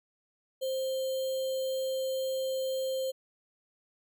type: tone with sample-and-hold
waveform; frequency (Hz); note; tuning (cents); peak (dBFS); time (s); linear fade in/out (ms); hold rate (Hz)
sine; 526; C5; +9; -29; 0.61-3.12; 20; 3675
effects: none